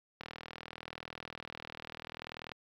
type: click train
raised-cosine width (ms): 0.3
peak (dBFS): -26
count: 94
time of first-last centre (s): 0.21-2.518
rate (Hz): 40.3
effects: high-pass 60 Hz 12 dB/octave + 10-bit